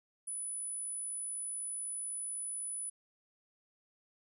sine tone, 9956 Hz, D#9, in tune, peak -37 dBFS, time 0.27-2.9 s, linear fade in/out 10 ms, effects none

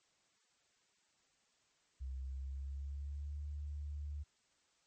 sine tone with pitch glide, 65.6 to 73.21 Hz, C2 to D2, +5 to -5 cents, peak -40 dBFS, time 2-4.24 s, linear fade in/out 20 ms, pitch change +190 cents, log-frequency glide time 2.17-3.38 s, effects white hiss -75 dBFS RMS until 4.86 s + MP3 32 kbps

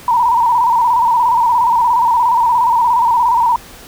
sine tone with vibrato, 950 Hz, A#5, 33 cents sharp, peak -9 dBFS, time 0.08-3.56 s, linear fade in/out 2 ms, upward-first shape square, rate 17 Hz, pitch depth 64 cents each way, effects pink hiss -37 dBFS RMS until 3.87 s

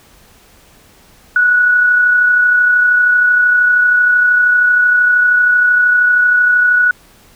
sine tone with amplitude modulation, 1469 Hz, F#6, 13 cents flat, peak -6 dBFS, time 1.36-6.91 s, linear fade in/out 2 ms, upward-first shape sine, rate 32.9 Hz, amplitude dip 30%, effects pink hiss -46 dBFS RMS until 7.35 s

